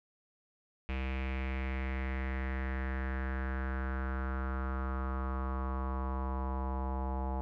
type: tone with low-pass filter sweep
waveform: square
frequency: 65.7 Hz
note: C2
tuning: 8 cents sharp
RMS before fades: -35 dBFS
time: 0.89-7.41 s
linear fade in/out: 0 ms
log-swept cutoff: 2500 to 860 Hz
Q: 4.4
effects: none